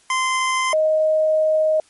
25% pulse / sine tone pair in turn, 1038 / 624.8 Hz, C6 / D#5, -14 / +7 cents, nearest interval major sixth, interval 879 cents, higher first, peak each -14 dBFS, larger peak neither, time 0.1-0.73 / 0.73-1.8 s, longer second, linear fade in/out 2 ms, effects white hiss -55 dBFS RMS until 1.89 s + MP3 48 kbps

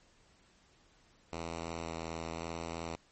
5% pulse tone with vibrato, 82.7 Hz, E2, 6 cents sharp, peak -27 dBFS, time 1.32-2.96 s, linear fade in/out 10 ms, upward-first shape square, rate 0.95 Hz, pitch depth 10 cents each way, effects pink hiss -66 dBFS RMS until 3.11 s + MP3 32 kbps

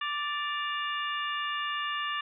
harmonic tone with a mistuned harmonic, 587.3 Hz, D5, in tune, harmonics 2 / 3 / 4 / 5 / 6, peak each -33 / -35 / -43 / -36 / -42 dBFS, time 0.01-2.21 s, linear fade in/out 5 ms, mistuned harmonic 5, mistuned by -62 cents, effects none

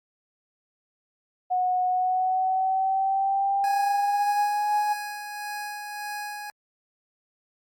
sine tone with pitch glide, 732 to 836 Hz, F#5 to G#5, -19 to +11 cents, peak -21 dBFS, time 1.5-4.94 s, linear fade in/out 20 ms, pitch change +230 cents, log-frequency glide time 1.87-4.72 s
25% pulse tone with tremolo, 830.6 Hz, G#5, in tune, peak -27 dBFS, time 3.64-6.5 s, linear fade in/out 0 ms, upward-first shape sine, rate 1.7 Hz, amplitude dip 35%
effects Opus 48 kbps

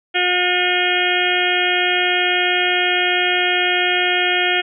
harmonic tone with a mistuned harmonic, 359.7 Hz, F#4, 49 cents flat, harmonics 1 / 2 / 4 / 5 / 6 / 7 / 8 / 9, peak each -23 / -23 / -23 / -23 / -23 / -23 / -23 / -23 dBFS, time 0.14-4.62 s, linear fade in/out 20 ms, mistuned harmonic 7, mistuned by -28 cents, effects none

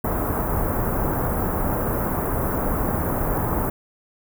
pink band-stop noise, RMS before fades -23 dBFS, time 0.04-3.7 s, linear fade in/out 5 ms, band 1300 to 14000 Hz, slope 24 dB/octave, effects none

